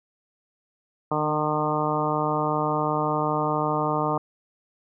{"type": "harmonic tone with a mistuned harmonic", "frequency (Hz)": 152.1, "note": "D#3", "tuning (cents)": -39, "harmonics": [1, 2, 3, 4, 5, 6, 7, 8], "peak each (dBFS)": [-30, -30, -30, -30, -30, -30, -30, -30], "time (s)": [1.11, 4.18], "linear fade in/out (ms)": 5, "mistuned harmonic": 2, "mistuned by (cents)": -16, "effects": []}